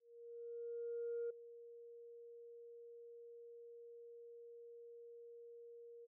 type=tone with ADSR envelope; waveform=sine; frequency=470 Hz; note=A#4; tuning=14 cents sharp; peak=-38 dBFS; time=0-6.07 s; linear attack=1300 ms; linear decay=8 ms; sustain=-16 dB; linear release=30 ms; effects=tanh soft clip ceiling -36 dBFS